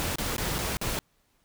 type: noise with dropouts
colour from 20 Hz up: pink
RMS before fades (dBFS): -30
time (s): 0-0.99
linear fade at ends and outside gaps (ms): 0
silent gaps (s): 0.157-0.184 / 0.365-0.381 / 0.583-0.588 / 0.77-0.814
effects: pink hiss -69 dBFS RMS until 1.44 s